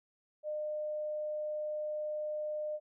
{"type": "tone", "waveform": "sine", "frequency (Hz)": 606, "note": "D#5", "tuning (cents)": -46, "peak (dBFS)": -34, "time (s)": [0.43, 2.8], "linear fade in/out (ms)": 50, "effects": []}